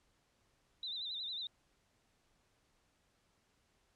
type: tone with vibrato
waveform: sine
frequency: 3795 Hz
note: A#7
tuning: 30 cents sharp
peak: -39 dBFS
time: 0.83-1.47 s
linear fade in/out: 2 ms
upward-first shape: sine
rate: 11 Hz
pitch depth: 110 cents each way
effects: pink hiss -75 dBFS RMS until 3.95 s + low-pass 9000 Hz 12 dB/octave